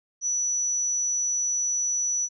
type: tone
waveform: sine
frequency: 5920 Hz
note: F#8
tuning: in tune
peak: -23 dBFS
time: 0.21-2.29 s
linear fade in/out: 50 ms
effects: none